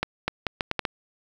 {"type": "accelerating click train", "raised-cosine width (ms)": 0.3, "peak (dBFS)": -8, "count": 7, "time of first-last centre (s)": [0.03, 0.852], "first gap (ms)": 250, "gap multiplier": 0.75, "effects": ["7-bit"]}